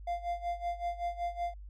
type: tone with tremolo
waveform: triangle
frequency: 696 Hz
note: F5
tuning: 6 cents flat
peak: -28 dBFS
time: 0.07-1.54 s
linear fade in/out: 5 ms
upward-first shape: sine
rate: 5.3 Hz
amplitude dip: 85%
effects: added 50 Hz sine -44 dBFS peak until 1.69 s